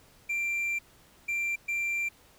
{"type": "tone bursts at uneven times", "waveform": "triangle", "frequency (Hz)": 2363, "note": "D7", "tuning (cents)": 10, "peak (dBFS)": -26, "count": 3, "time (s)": [[0.29, 0.79], [1.28, 1.56], [1.68, 2.09]], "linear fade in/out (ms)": 10, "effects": ["pink hiss -59 dBFS RMS until 2.38 s"]}